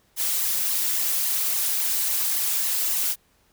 blue noise with flanger, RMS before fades -24 dBFS, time 0.16-3.16 s, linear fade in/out 50 ms, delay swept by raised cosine 0.96 to 4.96 ms, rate 3.6 Hz, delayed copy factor +0.9, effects pink hiss -63 dBFS RMS until 3.52 s

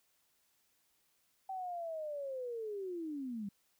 sine linear sweep, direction down, 773 to 192.6 Hz, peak -38 dBFS, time 1.49-3.49 s, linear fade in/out 5 ms, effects white hiss -75 dBFS RMS until 3.79 s

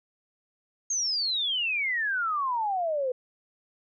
sine exponential sweep, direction down, 6540 to 493.2 Hz, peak -25 dBFS, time 0.9-3.12 s, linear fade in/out 5 ms, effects none

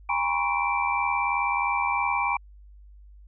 sine tone cluster, 809 / 951 / 1030 / 1113 / 2342 Hz, G#5 / A#5 / C6 / C#6 / D7, -46 / +34 / -28 / +7 / -5 cents, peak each -29 / -28 / -30 / -31 / -28 dBFS, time 0.09-2.37 s, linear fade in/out 5 ms, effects added 50 Hz sine -46 dBFS peak until 3.27 s

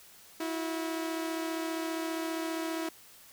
sawtooth tone pair together, 325 / 360 Hz, E4 / F#4, -24 / -47 cents, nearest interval major second, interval 177 cents, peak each -29 / -36 dBFS, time 0.4-2.89 s, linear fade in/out 5 ms, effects white hiss -55 dBFS RMS until 3.32 s

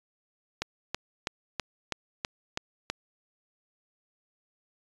click train, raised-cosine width 0.2 ms, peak -12 dBFS, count 8, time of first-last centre 0.62-2.9 s, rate 3.07 Hz, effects resampled to 24000 Hz

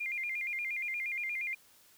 sine tone with vibrato, 2251 Hz, C#7, 26 cents sharp, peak -33 dBFS, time 0-1.55 s, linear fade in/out 10 ms, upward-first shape square, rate 8.5 Hz, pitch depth 120 cents each way, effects white hiss -62 dBFS RMS until 1.97 s

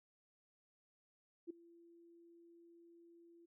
sine tone with ADSR envelope, 339.4 Hz, F4, 49 cents flat, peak -40 dBFS, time 1.47-3.46 s, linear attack 31 ms, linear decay 7 ms, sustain -21 dB, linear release 12 ms, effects none

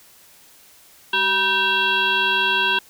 sine tone with frequency modulation, 2136 Hz, C7, 35 cents sharp, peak -16 dBFS, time 1.13-2.79 s, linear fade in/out 5 ms, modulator 585 Hz, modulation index 2.4, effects white hiss -50 dBFS RMS until 2.89 s

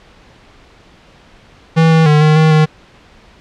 square tone with pitch steps, 162.3 / 161.2 / 150.7 / 153.9 / 157.4 / 154.9 Hz, E3 / E3 / D3 / D#3 / D#3 / D#3, -27 / -38 / +45 / -19 / +20 / -7 cents, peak -7 dBFS, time 1.76-2.66 s, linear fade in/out 20 ms, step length 150 ms, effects pink hiss -44 dBFS RMS until 3.4 s + low-pass 4000 Hz 12 dB/octave

